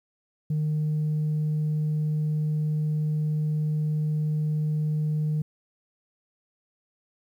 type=tone; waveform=sine; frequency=152.8 Hz; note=D#3; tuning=31 cents flat; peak=-21 dBFS; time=0.5-5.42 s; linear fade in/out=5 ms; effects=tanh soft clip ceiling -21 dBFS + 10-bit